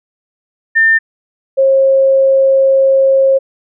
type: tone pair in turn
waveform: sine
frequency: 1800 / 538.1 Hz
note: A6 / C5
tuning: +39 / +48 cents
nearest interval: octave + major sixth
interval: 2091 cents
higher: first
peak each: -6 dBFS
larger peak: neither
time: 0.75-0.99 / 1.57-3.39 s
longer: second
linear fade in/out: 20 ms
effects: none